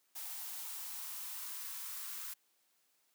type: noise with high-pass filter sweep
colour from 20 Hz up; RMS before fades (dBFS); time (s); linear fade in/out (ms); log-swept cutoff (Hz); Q
blue; -44; 0.15-2.34; 10; 780 to 1200; 2.8
effects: white hiss -75 dBFS RMS until 3.14 s + high-pass 200 Hz 12 dB/octave